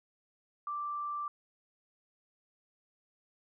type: tone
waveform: sine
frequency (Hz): 1174.7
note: D6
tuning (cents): 0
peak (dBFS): -34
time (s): 0.67-1.28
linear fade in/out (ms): 2
effects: none